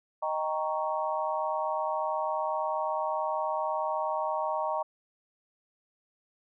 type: chord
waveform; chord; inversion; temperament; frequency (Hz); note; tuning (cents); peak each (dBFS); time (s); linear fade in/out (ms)
sine; Eb dominant seventh; none; equal; 622.3 / 784 / 932.3 / 1108.7; Eb5 / G5 / Bb5 / Db6; 0 / 0 / 0 / 0; -32 / -35 / -32 / -35; 0.22-4.83; 10
effects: none